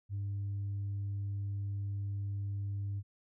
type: tone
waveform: sine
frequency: 100 Hz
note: G2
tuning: 35 cents sharp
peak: -32 dBFS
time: 0.09-3.03 s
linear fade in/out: 50 ms
effects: tanh soft clip ceiling -32 dBFS